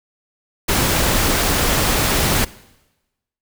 pink noise, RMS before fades -17 dBFS, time 0.68-2.45 s, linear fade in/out 10 ms, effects noise-tail reverb RT60 1.0 s tail -20 dB re dry

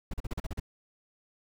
brown noise bursts, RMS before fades -33 dBFS, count 8, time 0.11-0.599 s, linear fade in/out 5 ms, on 27 ms, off 39 ms, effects none

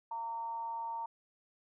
sine tone with amplitude modulation, 918 Hz, A#5, 27 cents flat, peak -34 dBFS, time 0.11-1.06 s, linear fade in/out 5 ms, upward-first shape sine, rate 232 Hz, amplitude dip 45%, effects none

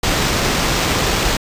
pink noise with sample-and-hold, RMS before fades -17 dBFS, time 0.03-1.37 s, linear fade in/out 5 ms, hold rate 11025 Hz, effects resampled to 32000 Hz

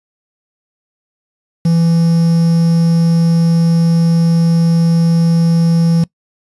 triangle tone with quantisation, 166.8 Hz, E3, 21 cents sharp, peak -6 dBFS, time 1.65-6.04 s, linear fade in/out 5 ms, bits 5, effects noise-tail reverb RT60 0.1 s tail -22 dB re dry + resampled to 24000 Hz

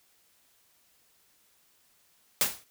white noise with exponential decay, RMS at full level -21 dBFS, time 2.41-2.64 s, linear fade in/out 0 ms, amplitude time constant 49 ms, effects white hiss -66 dBFS RMS until 2.7 s

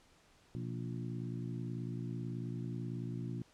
harmonic tone with a mistuned harmonic, 58.27 Hz, A#1, in tune, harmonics 2 / 3 / 4 / 5 / 6, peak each -40 / -44 / -46 / -48 / -50 dBFS, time 0.55-3.42 s, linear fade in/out 0 ms, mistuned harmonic 2, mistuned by +110 cents, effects pink hiss -66 dBFS RMS until 3.53 s + low-pass 8000 Hz 12 dB/octave

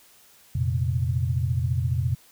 sine chord, F suspended fourth, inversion none, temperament just, 87.31 / 116.41 / 130.96 Hz, F2 / Bb2 / C3, 0 / -2 / +2 cents, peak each -26 dBFS, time 0.55-2.15 s, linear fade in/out 5 ms, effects white hiss -55 dBFS RMS until 2.31 s

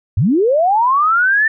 sine linear sweep, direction up, 77.78 to 1804 Hz, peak -10 dBFS, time 0.17-1.48 s, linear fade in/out 5 ms, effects none

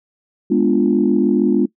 sine chord, G# diminished seventh, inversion none, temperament equal, 207.7 / 246.9 / 293.7 / 349.2 Hz, G#3 / B3 / D4 / F4, 0 / 0 / 0 / 0 cents, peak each -17 dBFS, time 0.5-1.66 s, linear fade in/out 10 ms, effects noise-tail reverb RT60 0.1 s tail -20 dB re dry + tanh soft clip ceiling -2 dBFS

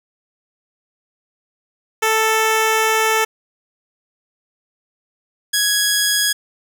10% pulse tone pair in turn, 440.9 / 1664.6 Hz, A4 / G#6, +4 / +4 cents, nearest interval octave + major seventh, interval 2300 cents, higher second, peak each -6 dBFS, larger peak neither, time 2.02-3.25 / 5.53-6.33 s, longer first, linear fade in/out 10 ms, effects none

